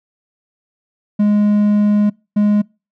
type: tone pair in turn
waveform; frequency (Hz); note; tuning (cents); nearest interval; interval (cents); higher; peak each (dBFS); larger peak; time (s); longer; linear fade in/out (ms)
triangle; 207.7 / 207.7; G#3 / G#3; 0 / 0; unison; 0; neither; -8; neither; 1.19-2.1 / 2.36-2.62; first; 10
effects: noise-tail reverb RT60 0.3 s tail -26 dB re dry